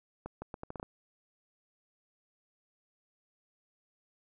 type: accelerating click train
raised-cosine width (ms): 1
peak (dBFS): -26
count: 8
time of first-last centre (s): 0.26-0.829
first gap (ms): 160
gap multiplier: 0.76
effects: none